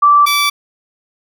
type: tone pair in turn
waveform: sine / 15% pulse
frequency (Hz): 1165 / 1157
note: D6 / D6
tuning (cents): -14 / -26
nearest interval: unison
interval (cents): 12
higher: first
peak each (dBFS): -5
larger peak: neither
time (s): 0.02-0.26 / 0.26-0.5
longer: neither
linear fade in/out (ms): 10
effects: none